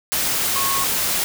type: tone in noise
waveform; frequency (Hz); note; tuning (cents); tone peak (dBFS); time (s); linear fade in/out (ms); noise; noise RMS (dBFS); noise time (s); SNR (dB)
sine; 1095; C#6; -22; -23; 0.56-0.84; 0; white; -21; 0.12-1.24; -5
effects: none